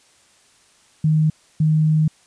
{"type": "tone bursts at uneven times", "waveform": "sine", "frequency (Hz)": 155.56, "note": "D#3", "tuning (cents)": 0, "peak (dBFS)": -13, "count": 2, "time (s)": [[1.04, 1.3], [1.6, 2.08]], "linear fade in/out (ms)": 5, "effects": ["white hiss -55 dBFS RMS until 2.26 s", "resampled to 22050 Hz"]}